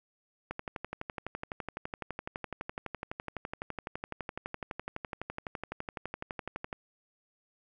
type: click train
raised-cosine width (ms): 0.5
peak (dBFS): -21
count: 75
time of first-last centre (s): 0.51-6.728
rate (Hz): 11.9
effects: none